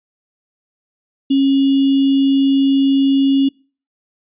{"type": "tone with sample-and-hold", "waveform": "sine", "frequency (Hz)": 273.1, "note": "C#4", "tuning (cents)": -26, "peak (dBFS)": -10, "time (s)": [1.3, 3.49], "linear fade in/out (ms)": 10, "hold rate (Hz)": 3150, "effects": ["noise-tail reverb RT60 0.4 s tail -26 dB re dry", "resampled to 8000 Hz"]}